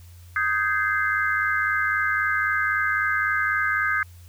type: chord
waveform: sine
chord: Ab major seventh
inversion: second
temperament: just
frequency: 1245.9 / 1557.4 / 1661.2 / 2077 Hz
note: Eb6 / G6 / Ab6 / C7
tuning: +2 / -12 / 0 / -13 cents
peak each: -26 / -24 / -27 / -28 dBFS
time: 0.36-4.03 s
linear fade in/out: 2 ms
effects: added 87 Hz sine -43 dBFS peak until 4.28 s + white hiss -56 dBFS RMS until 4.28 s